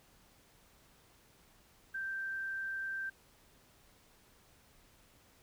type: tone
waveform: sine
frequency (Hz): 1568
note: G6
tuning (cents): 0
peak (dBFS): -36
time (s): 1.94-3.1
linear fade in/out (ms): 10
effects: pink hiss -65 dBFS RMS until 5.42 s